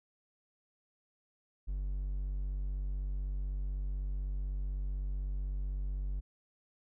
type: tone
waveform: triangle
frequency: 47.97 Hz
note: G1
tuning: 37 cents flat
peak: -31 dBFS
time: 1.67-6.21 s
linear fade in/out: 20 ms
effects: none